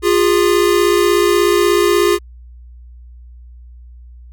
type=tone pair together; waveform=square; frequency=351.6 / 408.1 Hz; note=F4 / G#4; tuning=+12 / -30 cents; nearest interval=minor third; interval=258 cents; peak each=-14 dBFS; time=0.02-2.19 s; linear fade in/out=50 ms; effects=added 60 Hz sine -35 dBFS peak until 4.32 s